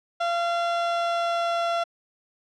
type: tone with pitch glide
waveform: 30% pulse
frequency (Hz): 686 to 681.7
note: F5 to F5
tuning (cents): -31 to -42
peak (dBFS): -20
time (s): 0.2-1.84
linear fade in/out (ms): 10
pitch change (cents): -11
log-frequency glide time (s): 0.68-1.68
effects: low-pass 4000 Hz 12 dB/octave